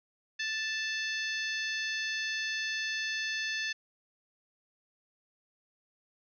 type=harmonic tone with a mistuned harmonic; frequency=880 Hz; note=A5; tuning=in tune; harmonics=2 / 3 / 4 / 5 / 6 / 7; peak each=-34 / -38 / -40 / -42 / -44 / -45 dBFS; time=0.39-3.73 s; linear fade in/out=10 ms; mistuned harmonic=6; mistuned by=-45 cents; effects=none